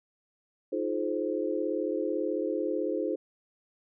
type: chord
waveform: sine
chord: F minor seventh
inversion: third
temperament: equal with one note detuned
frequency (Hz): 311.1 / 349.2 / 425 / 523.3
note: Eb4 / F4 / Ab4 / C5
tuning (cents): 0 / 0 / +40 / 0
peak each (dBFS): -33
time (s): 0.72-3.16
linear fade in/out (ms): 10
effects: none